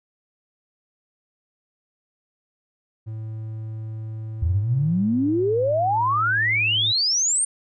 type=tone with pitch glide; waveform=triangle; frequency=110 to 107.86 Hz; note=A2 to A2; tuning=0 to -34 cents; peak=-27 dBFS; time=3.06-6.93 s; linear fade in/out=20 ms; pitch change=-34 cents; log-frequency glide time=6.24-6.72 s
type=exponential sweep; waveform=sine; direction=up; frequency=77 to 9060 Hz; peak=-18 dBFS; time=4.42-7.45 s; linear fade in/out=5 ms
effects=none